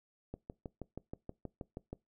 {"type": "click train", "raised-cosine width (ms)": 2, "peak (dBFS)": -28, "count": 11, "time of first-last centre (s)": [0.34, 1.93], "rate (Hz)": 6.29, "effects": ["noise-tail reverb RT60 0.2 s tail -22 dB re dry"]}